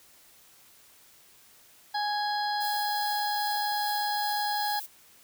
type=harmonic tone; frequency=830.6 Hz; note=G#5; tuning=in tune; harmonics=1 / 2 / 4 / 5 / 6; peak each=-28 / -35 / -41 / -37 / -39 dBFS; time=1.94-4.8 s; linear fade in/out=10 ms
type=noise with tremolo; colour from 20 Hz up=violet; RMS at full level=-38 dBFS; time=2.6-4.87 s; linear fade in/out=20 ms; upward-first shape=sine; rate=2.5 Hz; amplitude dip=25%
effects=white hiss -57 dBFS RMS until 5.23 s